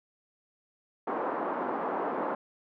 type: band-pass noise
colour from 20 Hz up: white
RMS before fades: -32 dBFS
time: 1.07-2.35 s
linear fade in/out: 5 ms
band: 240 to 1100 Hz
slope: 24 dB/octave
effects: none